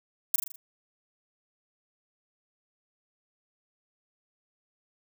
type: noise with echo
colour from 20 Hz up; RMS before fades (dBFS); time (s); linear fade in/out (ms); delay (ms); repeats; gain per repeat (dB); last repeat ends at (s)
violet; -21; 0.34-0.36; 5; 40; 5; -5; 0.56
effects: none